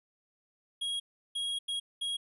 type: tone bursts at uneven times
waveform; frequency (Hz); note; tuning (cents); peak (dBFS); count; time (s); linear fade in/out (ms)
square; 3293; G#7; -15; -32; 4; 0.81-1 / 1.35-1.59 / 1.68-1.8 / 2.01-2.17; 10
effects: resampled to 24000 Hz